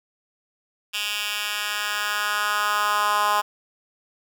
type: tone with high-pass filter sweep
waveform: 10% pulse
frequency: 207.7 Hz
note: G#3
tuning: in tune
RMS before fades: -24 dBFS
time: 0.93-3.42 s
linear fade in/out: 20 ms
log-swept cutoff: 2600 to 960 Hz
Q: 2.5
effects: none